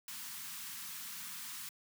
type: band-stop noise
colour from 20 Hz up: white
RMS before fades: -45 dBFS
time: 0.08-1.69 s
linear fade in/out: 2 ms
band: 250 to 930 Hz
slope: 48 dB/octave
effects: high-pass 150 Hz 12 dB/octave